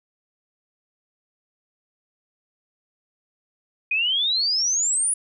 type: exponential sweep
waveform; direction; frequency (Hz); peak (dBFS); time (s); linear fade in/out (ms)
sine; up; 2449 to 9960; -19; 3.91-5.14; 5
effects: none